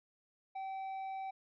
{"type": "tone with tanh clipping", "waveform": "sine", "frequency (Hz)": 770, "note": "G5", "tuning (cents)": -31, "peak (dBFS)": -40, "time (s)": [0.55, 1.31], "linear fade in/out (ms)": 10, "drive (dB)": 6, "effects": []}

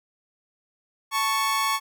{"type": "tone pair together", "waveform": "sawtooth", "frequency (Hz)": [880, 1108.7], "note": ["A5", "C#6"], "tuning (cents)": [0, 0], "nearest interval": "major third", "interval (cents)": 400, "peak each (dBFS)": [-25, -19], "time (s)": [1.11, 1.8], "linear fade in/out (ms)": 50, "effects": []}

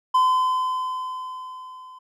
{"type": "tone with level ramp", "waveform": "triangle", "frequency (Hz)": 1022, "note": "C6", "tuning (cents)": -41, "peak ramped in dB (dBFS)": [-12, -39], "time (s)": [0.14, 1.99], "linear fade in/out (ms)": 10, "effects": []}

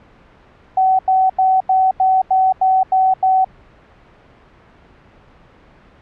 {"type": "tone bursts", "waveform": "sine", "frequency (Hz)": 756, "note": "F#5", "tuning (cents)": 37, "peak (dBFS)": -10, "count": 9, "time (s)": [0.77, 3.446], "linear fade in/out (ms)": 5, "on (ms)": 220, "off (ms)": 87, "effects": ["pink hiss -47 dBFS RMS until 6.01 s", "low-pass 2000 Hz 12 dB/octave"]}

